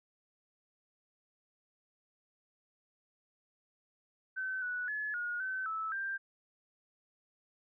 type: tone with pitch steps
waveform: sine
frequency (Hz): 1529 / 1475 / 1710 / 1439 / 1529 / 1308 / 1581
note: G6 / F#6 / A6 / F#6 / G6 / E6 / G6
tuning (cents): -44 / -6 / -50 / -49 / -44 / -14 / +14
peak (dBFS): -34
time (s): 4.36-6.18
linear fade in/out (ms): 20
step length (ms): 260
effects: none